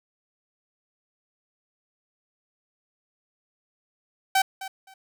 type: tone with echo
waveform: sawtooth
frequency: 769 Hz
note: G5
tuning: 33 cents flat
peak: -14 dBFS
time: 4.35-4.42 s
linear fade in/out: 5 ms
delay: 260 ms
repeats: 2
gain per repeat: -15 dB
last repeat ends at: 4.94 s
effects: none